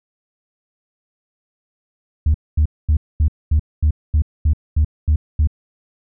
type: tone bursts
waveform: sine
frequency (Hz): 76.1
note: D#2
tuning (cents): -38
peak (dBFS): -9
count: 11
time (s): 2.26-5.473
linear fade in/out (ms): 5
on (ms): 83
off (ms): 230
effects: tanh soft clip ceiling -9 dBFS